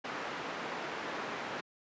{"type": "low-pass noise", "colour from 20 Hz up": "white", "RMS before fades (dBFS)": -39, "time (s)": [0.04, 1.61], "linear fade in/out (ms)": 10, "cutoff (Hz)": 1600, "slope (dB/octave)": 12, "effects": ["high-pass 200 Hz 12 dB/octave", "resampled to 16000 Hz"]}